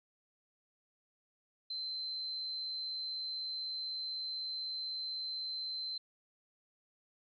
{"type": "tone", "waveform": "sine", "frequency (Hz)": 4088, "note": "C8", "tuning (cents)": -41, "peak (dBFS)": -37, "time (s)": [1.7, 5.98], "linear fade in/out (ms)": 5, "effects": []}